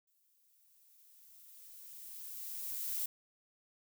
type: noise with exponential growth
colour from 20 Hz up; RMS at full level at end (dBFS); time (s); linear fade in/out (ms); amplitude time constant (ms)
violet; -36; 0.07-3.06; 5; 650
effects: none